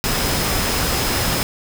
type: tone in noise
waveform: sine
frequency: 5100 Hz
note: D#8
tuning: 42 cents sharp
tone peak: -29 dBFS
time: 0.04-1.43 s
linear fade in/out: 0 ms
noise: pink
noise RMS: -20 dBFS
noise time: 0.04-1.43 s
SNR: -12 dB
effects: none